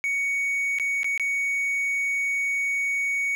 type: tone with dropouts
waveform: triangle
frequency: 2235 Hz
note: C#7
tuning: 14 cents sharp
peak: -21 dBFS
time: 0.04-3.35 s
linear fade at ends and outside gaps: 0 ms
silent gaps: 0.786-0.798 / 1.032-1.044 / 1.177-1.197 s
effects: 10-bit